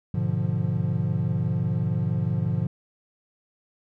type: chord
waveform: triangle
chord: G# diminished seventh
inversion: none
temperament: equal with one note detuned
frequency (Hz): 103.83 / 123.47 / 148.88 / 174.61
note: G#2 / B2 / D3 / F3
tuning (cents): 0 / 0 / +24 / 0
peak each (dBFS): -26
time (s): 0.14-2.67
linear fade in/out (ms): 5
effects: none